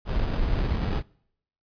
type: noise with sample-and-hold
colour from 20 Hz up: brown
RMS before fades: -25 dBFS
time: 0.05-1.03 s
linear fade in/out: 50 ms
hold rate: 2100 Hz
effects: noise-tail reverb RT60 0.7 s tail -25 dB re dry + resampled to 11025 Hz